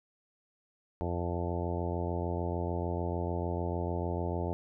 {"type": "harmonic tone with a mistuned harmonic", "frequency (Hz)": 86.7, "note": "F2", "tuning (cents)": -12, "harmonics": [1, 2, 3, 4, 5, 6, 7, 8, 9, 10], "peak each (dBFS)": [-34, -39, -42, -39, -40, -43, -42, -43, -47, -43], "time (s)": [1.01, 4.53], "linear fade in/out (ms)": 0, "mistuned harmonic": 10, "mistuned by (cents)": 20, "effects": []}